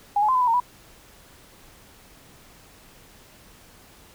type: tone with pitch steps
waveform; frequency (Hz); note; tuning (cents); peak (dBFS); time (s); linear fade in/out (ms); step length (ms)
sine; 817 / 848 / 1036 / 1009 / 988 / 916 / 983; G#5 / G#5 / C6 / B5 / B5 / A#5 / B5; -29 / +36 / -17 / +37 / 0 / -31 / -8; -17; 0.16-0.601; 5; 63
effects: pink hiss -51 dBFS RMS until 4.14 s